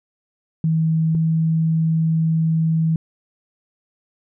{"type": "tone pair in turn", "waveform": "sine", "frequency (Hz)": [160.6, 161.39], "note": ["E3", "E3"], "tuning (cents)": [-45, -36], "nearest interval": "unison", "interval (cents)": 9, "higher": "second", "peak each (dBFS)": -15, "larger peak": "neither", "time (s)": [[0.64, 1.15], [1.15, 2.96]], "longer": "second", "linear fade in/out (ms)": 2, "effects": []}